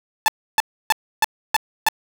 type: tone bursts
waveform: sawtooth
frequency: 874 Hz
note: A5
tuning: 12 cents flat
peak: -9 dBFS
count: 6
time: 0.26-1.886 s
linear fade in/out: 0 ms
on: 21 ms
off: 300 ms
effects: none